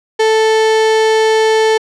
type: tone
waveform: 35% pulse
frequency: 440 Hz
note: A4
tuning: in tune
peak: -7 dBFS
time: 0.19-1.78 s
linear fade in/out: 10 ms
effects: low-pass 6000 Hz 12 dB/octave